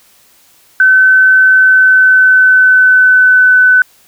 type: tone with pitch glide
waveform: sine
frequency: 1524 to 1505.6 Hz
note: G6 to F#6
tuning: -49 to +30 cents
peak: -3 dBFS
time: 0.8-3.82 s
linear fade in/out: 2 ms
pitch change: -21 cents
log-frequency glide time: 1.47-3.59 s
effects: white hiss -47 dBFS RMS until 4.07 s